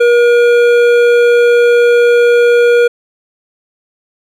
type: tone with hard clipping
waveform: sine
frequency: 477.9 Hz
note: A#4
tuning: 43 cents sharp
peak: -7 dBFS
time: 0-2.88 s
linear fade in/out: 10 ms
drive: 11 dB
effects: none